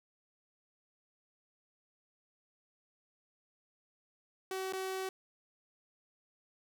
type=tone with dropouts; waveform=sawtooth; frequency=379 Hz; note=F#4; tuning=42 cents sharp; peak=-32 dBFS; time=4.51-5.09 s; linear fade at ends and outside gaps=2 ms; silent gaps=4.725-4.733 s; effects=none